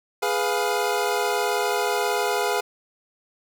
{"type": "chord", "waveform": "25% pulse", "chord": "F diminished", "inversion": "first", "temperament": "equal with one note detuned", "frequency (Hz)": [415.3, 493.9, 704.5], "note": ["Ab4", "Cb5", "F5"], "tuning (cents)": [0, 0, 15], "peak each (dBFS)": [-21, -23, -23], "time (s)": [0.22, 2.61], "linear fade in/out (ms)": 10, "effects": []}